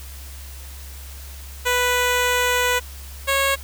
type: tone pair in turn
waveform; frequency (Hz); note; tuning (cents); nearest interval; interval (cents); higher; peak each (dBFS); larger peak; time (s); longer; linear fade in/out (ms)
10% pulse; 493.9 / 548.4; B4 / C#5; 0 / -19; major second; 181; second; -9; neither; 1.65-2.8 / 3.27-3.56; first; 20
effects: added 68 Hz sine -35 dBFS peak until 3.63 s + white hiss -42 dBFS RMS until 3.63 s